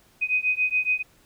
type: beating tone pair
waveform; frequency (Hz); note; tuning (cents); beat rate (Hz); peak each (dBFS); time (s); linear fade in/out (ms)
sine; 2500 / 2507.1; D#7 / D#7; +8 / +13; 7.1; -24 / -24; 0.21-1.03; 20
effects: pink hiss -59 dBFS RMS until 1.25 s